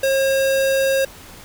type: tone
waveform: square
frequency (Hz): 539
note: C#5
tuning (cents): -49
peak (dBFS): -16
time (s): 0.03-1.05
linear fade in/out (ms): 5
effects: pink hiss -41 dBFS RMS until 1.44 s